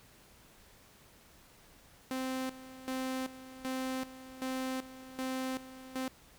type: tone with tremolo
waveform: sawtooth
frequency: 260.3 Hz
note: C4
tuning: 9 cents flat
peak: -30 dBFS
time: 2.11-6.08 s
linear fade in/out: 0 ms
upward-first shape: square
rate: 1.3 Hz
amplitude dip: 80%
effects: pink hiss -60 dBFS RMS until 6.38 s